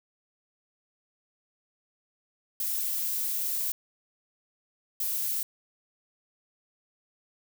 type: noise bursts at uneven times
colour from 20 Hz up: violet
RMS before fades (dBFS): -30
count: 2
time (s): 2.6-3.72 / 5-5.43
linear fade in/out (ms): 2
effects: none